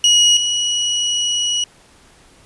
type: tone pair in turn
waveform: 30% pulse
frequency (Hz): 2903 / 2918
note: F#7 / F#7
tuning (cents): -34 / -25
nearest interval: unison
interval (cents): 9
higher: second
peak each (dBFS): -6 / -13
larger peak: first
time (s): 0.04-0.37 / 0.37-1.64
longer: second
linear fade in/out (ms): 2
effects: pink hiss -49 dBFS RMS until 2.45 s + resampled to 24000 Hz